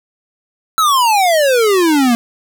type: exponential sweep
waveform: square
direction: down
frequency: 1339 to 229.1 Hz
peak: -10 dBFS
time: 0.78-2.15 s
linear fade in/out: 0 ms
effects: none